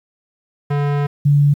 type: tone pair in turn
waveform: square / sine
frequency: 144.1 / 144.1 Hz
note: D3 / D3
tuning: -33 / -33 cents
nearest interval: unison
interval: 0 cents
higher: neither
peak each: -16 / -9 dBFS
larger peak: second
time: 0.7-1.07 / 1.25-1.54 s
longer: first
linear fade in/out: 10 ms
effects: low-pass 2000 Hz 12 dB/octave + 8-bit